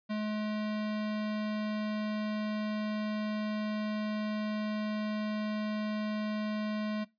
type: tone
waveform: square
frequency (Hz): 212.8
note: G#3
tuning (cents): +42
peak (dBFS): -32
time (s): 0.09-7.05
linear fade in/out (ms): 20
effects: noise-tail reverb RT60 0.2 s tail -20 dB re dry + resampled to 11025 Hz